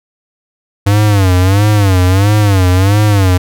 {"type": "tone with vibrato", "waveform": "square", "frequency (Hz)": 98, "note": "G2", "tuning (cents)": 0, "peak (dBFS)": -7, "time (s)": [0.86, 3.38], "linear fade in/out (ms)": 10, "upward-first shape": "sine", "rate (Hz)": 1.5, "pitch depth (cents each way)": 140, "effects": []}